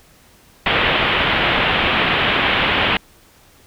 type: low-pass noise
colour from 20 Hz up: white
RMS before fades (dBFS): -17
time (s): 0.66-2.97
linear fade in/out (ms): 2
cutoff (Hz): 3300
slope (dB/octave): 48
effects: pink hiss -50 dBFS RMS until 3.66 s